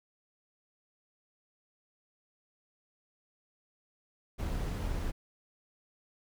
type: noise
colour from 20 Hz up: brown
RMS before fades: -34 dBFS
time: 4.38-5.12 s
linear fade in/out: 20 ms
effects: none